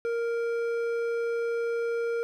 sine tone with hard clipping, 466.2 Hz, A#4, in tune, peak -28 dBFS, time 0.05-2.23 s, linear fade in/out 0 ms, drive 8 dB, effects none

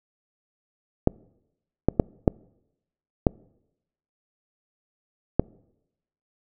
clicks, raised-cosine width 2 ms, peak -3 dBFS, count 6, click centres 1.074 / 1.886 / 1.998 / 2.278 / 3.268 / 5.396 s, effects noise-tail reverb RT60 0.9 s tail -26 dB re dry

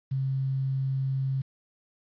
sine tone with quantisation, 134 Hz, C3, 42 cents sharp, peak -25 dBFS, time 0.11-1.42 s, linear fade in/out 10 ms, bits 9, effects resampled to 11025 Hz

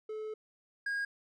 triangle tone pair in turn, 432.3 / 1632.1 Hz, A4 / G#6, -31 / -31 cents, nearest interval octave + major seventh, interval 2300 cents, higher second, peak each -35 / -30 dBFS, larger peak second, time 0.09-0.34 / 0.86-1.05 s, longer first, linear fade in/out 5 ms, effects resampled to 24000 Hz

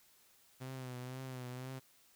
sawtooth tone with vibrato, 128 Hz, C3, 38 cents flat, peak -39 dBFS, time 0.6-1.8 s, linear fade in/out 20 ms, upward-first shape triangle, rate 2 Hz, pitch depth 59 cents each way, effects white hiss -67 dBFS RMS until 2.15 s

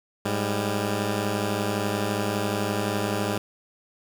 10% pulse tone pair together, 105.3 / 198.78 Hz, G#2 / G3, +24 / +24 cents, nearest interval major seventh, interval 1100 cents, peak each -18 / -20 dBFS, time 0.25-3.38 s, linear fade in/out 5 ms, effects none

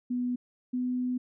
sine tone pair in turn, 246.9 / 250.3 Hz, B3 / B3, 0 / +23 cents, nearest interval unison, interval 23 cents, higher second, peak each -27 dBFS, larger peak neither, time 0.1-0.36 / 0.73-1.18 s, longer second, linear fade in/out 10 ms, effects none

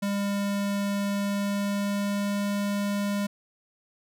square tone with pitch glide, 201 to 202.5 Hz, G3 to G#3, +44 to -43 cents, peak -26 dBFS, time 0.02-3.27 s, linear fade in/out 10 ms, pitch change +13 cents, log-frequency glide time 1.09-2.46 s, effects none

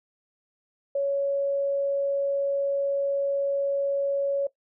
sine tone, 558 Hz, C#5, 11 cents sharp, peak -22 dBFS, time 0.95-4.47 s, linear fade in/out 5 ms, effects noise-tail reverb RT60 0.1 s tail -17 dB re dry

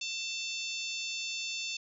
harmonic tone, 890 Hz, A5, 20 cents sharp, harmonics 3 / 4 / 5 / 6 / 7 / 8, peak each -38 / -40 / -42 / -44 / -45 / -46 dBFS, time 0.01-1.77 s, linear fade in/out 5 ms, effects none

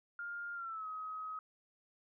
sine tone with pitch glide, 1407 to 1268.1 Hz, F6 to D#6, +12 to +33 cents, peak -40 dBFS, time 0.19-1.39 s, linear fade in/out 2 ms, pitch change -179 cents, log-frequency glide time 0.54-0.87 s, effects none

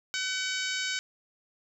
harmonic tone, 756 Hz, F#5, 37 cents sharp, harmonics 2 / 3 / 4 / 5 / 6 / 7 / 8 / 9 / 10, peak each -34 / -36 / -37 / -38 / -39 / -40 / -42 / -42 / -44 dBFS, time 0.14-0.99 s, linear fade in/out 0 ms, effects 10-bit

